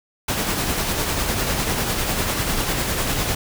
pink noise with tremolo, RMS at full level -21 dBFS, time 0.28-3.35 s, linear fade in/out 5 ms, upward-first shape sine, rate 10 Hz, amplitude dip 35%, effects none

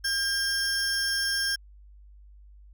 40% pulse tone pair together, 1605 / 5393 Hz, G6 / E8, +40 / +39 cents, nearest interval octave + major sixth, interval 2099 cents, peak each -27 dBFS, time 0.04-1.56 s, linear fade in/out 10 ms, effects added 50 Hz sine -48 dBFS peak until 2.73 s

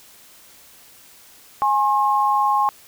sine tone pair together, 830.6 / 1073.4 Hz, G#5 / C6, 0 / +44 cents, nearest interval major third, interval 444 cents, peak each -18 dBFS, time 1.62-2.69 s, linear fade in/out 0 ms, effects white hiss -48 dBFS RMS until 2.87 s

